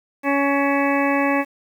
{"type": "harmonic tone with a mistuned harmonic", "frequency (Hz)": 280, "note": "C#4", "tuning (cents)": 18, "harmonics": [1, 2, 3, 4, 6, 7, 8, 9], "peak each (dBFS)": [-20, -23, -25, -26, -28, -28, -29, -30], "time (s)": [0.23, 1.45], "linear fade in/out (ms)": 50, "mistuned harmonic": 9, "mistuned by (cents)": 64, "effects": ["8-bit"]}